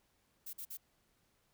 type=noise bursts; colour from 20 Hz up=violet; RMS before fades=-45 dBFS; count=3; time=0.46-0.773 s; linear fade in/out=10 ms; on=73 ms; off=47 ms; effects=pink hiss -75 dBFS RMS until 1.53 s